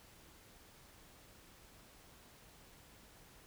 silence, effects pink hiss -61 dBFS RMS until 3.46 s

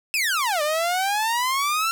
sawtooth exponential two-way sweep, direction down then up, 2683 to 587.3 to 1367 Hz, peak -17 dBFS, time 0.14-1.91 s, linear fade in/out 0 ms, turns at 0.62 s, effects none

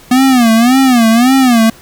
square tone with vibrato, 244.6 Hz, B3, 16 cents flat, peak -6 dBFS, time 0.11-1.7 s, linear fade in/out 5 ms, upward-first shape sine, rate 1.8 Hz, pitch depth 160 cents each way, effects pink hiss -39 dBFS RMS until 1.81 s

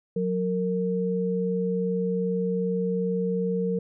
sine tone pair together, 182.55 / 460 Hz, F#3 / A#4, -23 / -23 cents, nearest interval octave + major third, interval 1600 cents, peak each -26 dBFS, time 0.16-3.79 s, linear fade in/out 5 ms, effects none

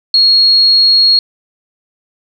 sine tone, 4300 Hz, C8, 47 cents sharp, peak -5 dBFS, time 0.14-1.19 s, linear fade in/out 2 ms, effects none

